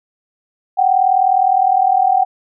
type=tone pair together; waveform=sine; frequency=739.2 / 779 Hz; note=F#5 / G5; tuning=-2 / -11 cents; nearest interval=minor second; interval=91 cents; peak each=-13 dBFS; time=0.77-2.25 s; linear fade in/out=20 ms; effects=none